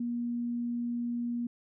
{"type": "tone", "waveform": "sine", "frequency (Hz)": 238.6, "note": "A#3", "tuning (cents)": 41, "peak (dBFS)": -30, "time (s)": [0, 1.47], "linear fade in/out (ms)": 5, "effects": []}